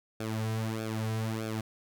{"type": "tone with flanger", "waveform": "sawtooth", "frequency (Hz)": 110.6, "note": "A2", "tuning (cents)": 9, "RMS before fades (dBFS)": -33, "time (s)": [0.2, 1.61], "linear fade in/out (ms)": 5, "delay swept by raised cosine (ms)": [1, 3.5], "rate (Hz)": 1.6, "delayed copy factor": -0.85, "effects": []}